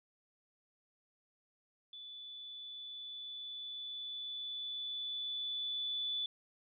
sine tone with level ramp, 3474 Hz, A7, 23 cents flat, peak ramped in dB -47 to -34 dBFS, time 1.93-6.26 s, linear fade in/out 2 ms, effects none

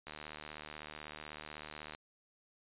click train, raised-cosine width 0.3 ms, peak -29 dBFS, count 144, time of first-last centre 0.07-1.949 s, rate 76.1 Hz, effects resampled to 8000 Hz

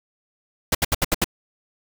pink noise bursts, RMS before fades -19 dBFS, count 6, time 0.72-1.244 s, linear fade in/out 5 ms, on 29 ms, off 70 ms, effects none

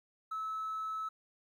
triangle tone, 1300 Hz, E6, 24 cents flat, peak -32 dBFS, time 0.31-1.09 s, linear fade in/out 10 ms, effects tanh soft clip ceiling -32 dBFS + 12-bit

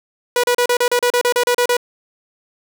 sawtooth tone bursts, 487.6 Hz, B4, 22 cents flat, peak -9 dBFS, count 13, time 0.36-1.768 s, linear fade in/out 2 ms, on 76 ms, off 35 ms, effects none

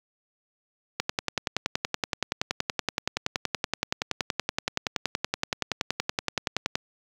click train, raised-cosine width 0.2 ms, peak -7 dBFS, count 62, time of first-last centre 1-6.755 s, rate 10.6 Hz, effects high-pass 80 Hz 12 dB/octave + 8-bit

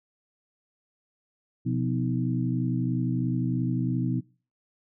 harmonic tone with a mistuned harmonic, 63 Hz, B1, 35 cents sharp, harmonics 2 / 3 / 4 / 5, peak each -27 / -30 / -30 / -33 dBFS, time 1.65-4.21 s, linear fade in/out 20 ms, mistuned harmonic 3, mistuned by -110 cents, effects noise-tail reverb RT60 0.4 s tail -23 dB re dry

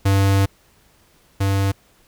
square tone pair in turn, 98 / 98 Hz, G2 / G2, 0 / 0 cents, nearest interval unison, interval 0 cents, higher neither, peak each -14 / -17 dBFS, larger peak first, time 0.05-0.46 / 1.4-1.72 s, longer first, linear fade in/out 10 ms, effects pink hiss -56 dBFS RMS until 2.07 s

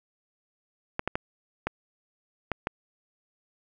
clicks, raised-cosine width 0.5 ms, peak -12 dBFS, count 6, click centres 0.994 / 1.076 / 1.155 / 1.67 / 2.517 / 2.671 s, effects none

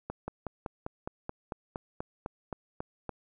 slowing click train, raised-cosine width 1 ms, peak -21 dBFS, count 14, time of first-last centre 0.1-3.093 s, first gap 180 ms, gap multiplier 1.04, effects none

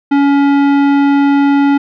sine tone with tanh clipping, 281.5 Hz, C#4, 27 cents sharp, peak -9 dBFS, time 0.11-1.78 s, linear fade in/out 10 ms, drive 16 dB, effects none

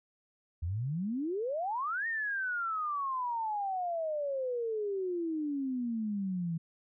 sine exponential two-way sweep, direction up then down, 78.3 to 1864.7 to 161.5 Hz, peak -31 dBFS, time 0.62-6.58 s, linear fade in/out 10 ms, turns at 2.07 s, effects none

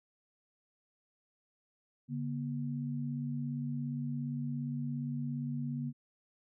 sine tone pair together, 142.7 / 240 Hz, D3 / B3, -49 / -49 cents, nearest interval major sixth, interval 900 cents, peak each -36 / -37 dBFS, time 2.08-5.93 s, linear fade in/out 50 ms, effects none

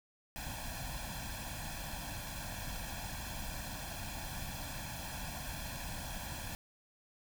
pink noise with comb filter, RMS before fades -42 dBFS, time 0.36-6.55 s, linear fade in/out 0 ms, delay 1.2 ms, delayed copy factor +0.85, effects none

